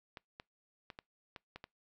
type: clicks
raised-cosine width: 0.3 ms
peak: -30 dBFS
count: 7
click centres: 0.172 / 0.399 / 0.902 / 0.989 / 1.362 / 1.56 / 1.641 s
effects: noise-tail reverb RT60 0.2 s tail -26 dB re dry